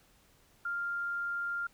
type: tone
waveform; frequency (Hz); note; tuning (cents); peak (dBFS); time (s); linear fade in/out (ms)
sine; 1396.9; F6; 0; -32; 0.65-1.67; 5
effects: pink hiss -65 dBFS RMS until 1.73 s